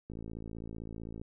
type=click train; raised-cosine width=3 ms; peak=-30 dBFS; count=63; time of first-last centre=0.1-1.215 s; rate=55.6 Hz; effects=none